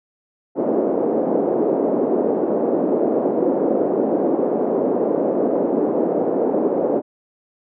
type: band-pass noise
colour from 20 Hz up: white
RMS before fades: -19 dBFS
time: 0.55-7.02 s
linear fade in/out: 50 ms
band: 240 to 550 Hz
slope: 24 dB/octave
effects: none